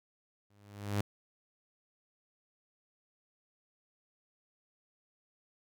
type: tone with exponential growth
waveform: sawtooth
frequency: 102.1 Hz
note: G#2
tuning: 29 cents flat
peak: -24 dBFS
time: 0.5-1.01 s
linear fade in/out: 5 ms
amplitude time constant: 110 ms
effects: none